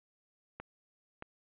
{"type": "clicks", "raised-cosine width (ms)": 0.5, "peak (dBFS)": -27, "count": 2, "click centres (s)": [0.6, 1.224], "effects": ["resampled to 8000 Hz"]}